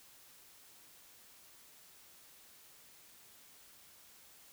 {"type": "silence", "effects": ["white hiss -60 dBFS RMS until 4.52 s"]}